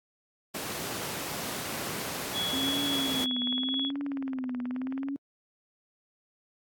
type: noise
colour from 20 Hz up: pink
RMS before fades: -34 dBFS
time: 0.54-3.25 s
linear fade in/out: 10 ms
type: click train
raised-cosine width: 0.5 ms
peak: -27 dBFS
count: 53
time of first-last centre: 2.29-5.086 s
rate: 18.6 Hz
type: tone with tremolo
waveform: sine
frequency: 3361 Hz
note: G#7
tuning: 20 cents sharp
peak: -28 dBFS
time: 2.33-3.92 s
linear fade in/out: 50 ms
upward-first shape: triangle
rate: 3.6 Hz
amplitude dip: 25%
type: tone with vibrato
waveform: sine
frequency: 264 Hz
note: C4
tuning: 16 cents sharp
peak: -30 dBFS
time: 2.53-5.16 s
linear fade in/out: 0 ms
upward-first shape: triangle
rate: 0.84 Hz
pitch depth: 130 cents each way
effects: high-pass 150 Hz 12 dB/octave + AAC 64 kbps